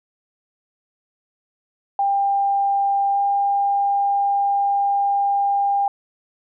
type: tone with pitch glide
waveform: sine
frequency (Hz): 796 to 801.1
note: G5 to G5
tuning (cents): +26 to +37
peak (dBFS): -16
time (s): 1.99-5.88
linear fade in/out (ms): 2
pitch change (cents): +11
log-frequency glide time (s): 3.13-3.18
effects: none